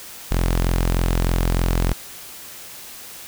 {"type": "tone", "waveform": "sawtooth", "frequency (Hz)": 43.27, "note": "F1", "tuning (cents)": -15, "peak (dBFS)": -13, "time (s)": [0.31, 1.93], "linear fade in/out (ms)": 0, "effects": ["white hiss -38 dBFS RMS until 3.27 s"]}